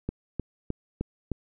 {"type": "click train", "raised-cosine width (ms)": 3, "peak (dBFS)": -16, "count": 5, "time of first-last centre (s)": [0.09, 1.317], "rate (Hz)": 3.26, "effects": []}